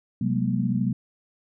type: tone cluster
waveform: sine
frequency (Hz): 128.1 / 184.4 / 202.4 / 235.5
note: C3 / F#3 / G#3 / A#3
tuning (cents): -36 / -6 / -44 / +18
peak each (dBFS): -27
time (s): 0.21-0.93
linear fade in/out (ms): 5
effects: none